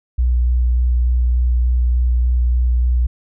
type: tone with vibrato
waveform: sine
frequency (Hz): 61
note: B1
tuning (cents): -21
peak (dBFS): -12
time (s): 0.18-3.07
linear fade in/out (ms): 10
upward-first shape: square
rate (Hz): 3.4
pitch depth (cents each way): 11
effects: none